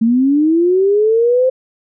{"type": "linear sweep", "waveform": "sine", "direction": "up", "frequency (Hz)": [220, 523.3], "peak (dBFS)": -9, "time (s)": [0.01, 1.5], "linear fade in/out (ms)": 10, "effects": []}